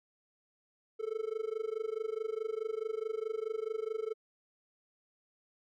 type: tone with amplitude modulation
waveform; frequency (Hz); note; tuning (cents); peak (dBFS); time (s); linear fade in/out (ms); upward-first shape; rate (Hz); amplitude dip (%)
triangle; 440; A4; 0; -28; 0.99-4.14; 20; sine; 24.7; 95
effects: none